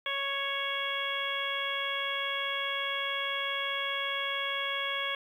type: harmonic tone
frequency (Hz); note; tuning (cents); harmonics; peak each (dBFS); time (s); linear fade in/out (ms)
554.4; C#5; 0; 1 / 2 / 3 / 4 / 5 / 6; -40 / -37 / -37 / -36 / -40 / -35; 0.06-5.15; 2
effects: 10-bit

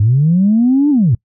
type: linear two-way sweep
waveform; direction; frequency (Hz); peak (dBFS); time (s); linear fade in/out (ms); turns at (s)
sine; up then down; 98 to 300 to 98; -7; 0-1.15; 5; 0.9
effects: noise-tail reverb RT60 0.1 s tail -25 dB re dry + tanh soft clip ceiling -3 dBFS

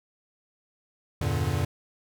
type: chord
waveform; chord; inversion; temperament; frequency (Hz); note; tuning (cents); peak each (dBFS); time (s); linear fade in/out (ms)
square; E half-diminished seventh; none; equal with one note detuned; 83.56 / 98 / 116.54 / 146.83; E2 / G2 / Bb2 / D3; +24 / 0 / 0 / 0; -31; 1.21-1.65; 5
effects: none

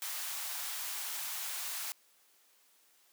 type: high-pass noise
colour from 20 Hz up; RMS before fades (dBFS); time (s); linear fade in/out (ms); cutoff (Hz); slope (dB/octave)
white; -39; 0.02-1.92; 0; 710; 24
effects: white hiss -67 dBFS RMS until 3.12 s + high-pass 300 Hz 12 dB/octave

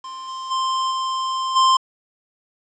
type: tone with level steps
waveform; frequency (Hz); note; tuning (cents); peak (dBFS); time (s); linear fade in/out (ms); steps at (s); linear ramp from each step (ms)
square; 1047; C6; +1; -32 / -29 / -20 / -22 / -13; 0.04-1.77; 5; 0.27 / 0.5 / 0.9 / 1.55; 20
effects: resampled to 16000 Hz + 8-bit

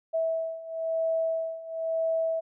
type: beating tone pair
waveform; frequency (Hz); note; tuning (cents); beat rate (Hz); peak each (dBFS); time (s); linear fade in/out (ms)
sine; 651 / 652; E5 / E5; -22 / -19; 1; -31 / -28; 0.13-2.41; 20
effects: none

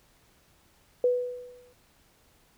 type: tone with exponential decay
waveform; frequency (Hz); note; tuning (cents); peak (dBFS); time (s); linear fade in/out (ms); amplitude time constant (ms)
sine; 493.9; B4; 0; -18; 1.04-1.73; 2; 150
effects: pink hiss -63 dBFS RMS until 2.57 s

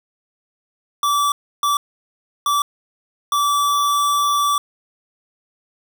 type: tone bursts at uneven times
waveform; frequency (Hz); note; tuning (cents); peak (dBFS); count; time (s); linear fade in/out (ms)
square; 1157; D6; -26; -16; 4; 1.03-1.32 / 1.63-1.77 / 2.46-2.62 / 3.32-4.58; 2
effects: none

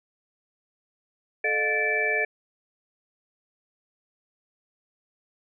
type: tone cluster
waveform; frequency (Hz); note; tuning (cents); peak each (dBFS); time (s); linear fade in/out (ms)
sine; 435.8 / 608 / 712 / 1751 / 2323; A4 / D#5 / F5 / A6 / D7; -17 / -40 / +33 / -9 / -20; -30 / -32 / -34 / -26 / -26; 1.44-2.25; 5
effects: none

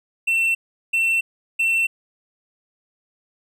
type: tone bursts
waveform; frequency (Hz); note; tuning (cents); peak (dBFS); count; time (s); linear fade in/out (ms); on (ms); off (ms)
triangle; 2695; E7; +38; -15; 3; 0.27-1.87; 10; 280; 380
effects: none

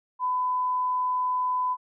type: tone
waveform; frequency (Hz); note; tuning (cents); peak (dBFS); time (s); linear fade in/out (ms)
sine; 1004; B5; +28; -23; 0.19-1.77; 50
effects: none

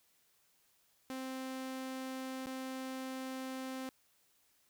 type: tone with dropouts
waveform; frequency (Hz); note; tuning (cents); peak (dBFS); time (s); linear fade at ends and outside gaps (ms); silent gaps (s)
sawtooth; 261.6; C4; 0; -36; 1.1-3.89; 0; 2.459-2.469
effects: white hiss -72 dBFS RMS until 4.69 s

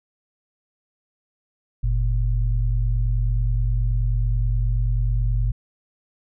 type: tone pair together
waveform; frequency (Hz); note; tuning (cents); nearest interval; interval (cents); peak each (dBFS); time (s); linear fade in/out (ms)
sine; 45.8 / 115.2; F#1 / A#2; -17 / -20; octave + major third; 1597; -19 / -23; 1.83-5.52; 10
effects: none

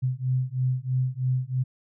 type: beating tone pair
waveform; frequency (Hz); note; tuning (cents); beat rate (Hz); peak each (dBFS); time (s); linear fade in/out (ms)
sine; 126.9 / 130; B2 / C3; +47 / -11; 3.1; -26; 0.02-1.64; 20
effects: none

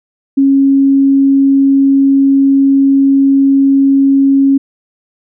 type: tone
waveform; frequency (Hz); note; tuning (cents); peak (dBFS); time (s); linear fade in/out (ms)
sine; 273.9; C#4; -21; -5; 0.37-4.58; 10
effects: none

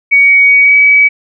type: tone with pitch glide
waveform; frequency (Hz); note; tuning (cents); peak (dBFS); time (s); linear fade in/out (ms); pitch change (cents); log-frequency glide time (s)
sine; 2249 to 2278; C#7 to C#7; +24 to +47; -3; 0.11-1.09; 20; +23; 0.59-0.75
effects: none

